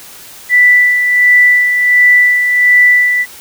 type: tone with tremolo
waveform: sine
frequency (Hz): 1975.5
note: B6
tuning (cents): 0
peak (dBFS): -3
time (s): 0.49-3.26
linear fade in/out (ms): 50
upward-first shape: sine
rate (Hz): 1.4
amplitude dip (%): 50
effects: white hiss -34 dBFS RMS until 3.4 s